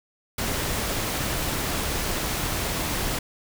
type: noise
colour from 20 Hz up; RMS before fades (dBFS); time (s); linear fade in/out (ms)
pink; -27; 0.38-3.19; 5
effects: none